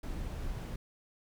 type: noise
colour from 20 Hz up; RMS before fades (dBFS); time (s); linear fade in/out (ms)
brown; -38; 0.03-0.76; 5
effects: none